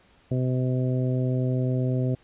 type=harmonic tone; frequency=127.8 Hz; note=C3; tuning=40 cents flat; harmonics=1 / 2 / 3 / 4 / 5; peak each=-23 / -29 / -33 / -35 / -37 dBFS; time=0.31-2.15 s; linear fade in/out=5 ms; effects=pink hiss -59 dBFS RMS until 2.23 s + resampled to 8000 Hz

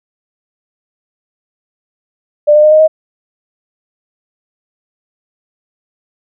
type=tone with pitch steps; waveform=sine; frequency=594 / 602.6 / 611.4 / 620.3 / 629.3 Hz; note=D5 / D5 / D#5 / D#5 / D#5; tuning=+20 / +44 / -30 / -5 / +19 cents; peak=-3 dBFS; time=2.47-2.88 s; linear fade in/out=20 ms; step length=82 ms; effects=none

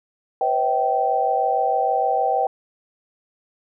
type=tone cluster; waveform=sine; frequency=495.5 / 542 / 644 / 775 Hz; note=B4 / C#5 / E5 / G5; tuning=+6 / -39 / -41 / -20 cents; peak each=-25 / -28 / -25 / -19 dBFS; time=0.41-2.47 s; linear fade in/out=2 ms; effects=none

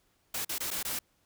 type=noise with dropouts; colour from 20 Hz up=white; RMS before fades=-34 dBFS; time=0.34-0.99 s; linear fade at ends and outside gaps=5 ms; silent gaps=0.449-0.492 / 0.583-0.603 / 0.705-0.712 / 0.829-0.849 s; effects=pink hiss -71 dBFS RMS until 1.25 s

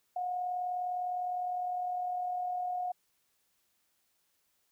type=tone with amplitude modulation; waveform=sine; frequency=723 Hz; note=F#5; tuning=40 cents flat; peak=-30 dBFS; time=0.16-2.92 s; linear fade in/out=5 ms; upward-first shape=sine; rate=39.8 Hz; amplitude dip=35%; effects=white hiss -75 dBFS RMS until 4.71 s

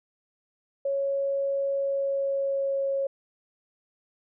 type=tone with pitch glide; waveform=sine; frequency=553 to 547.9 Hz; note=C#5 to C#5; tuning=-4 to -20 cents; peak=-24 dBFS; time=0.85-3.07 s; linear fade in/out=5 ms; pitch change=-16 cents; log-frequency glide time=1.76-2.9 s; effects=none

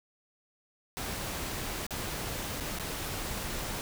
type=noise with dropouts; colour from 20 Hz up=pink; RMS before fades=-36 dBFS; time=0.97-3.81 s; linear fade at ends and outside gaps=0 ms; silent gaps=1.866-1.907 / 2.601-2.607 / 2.787-2.797 s; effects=none

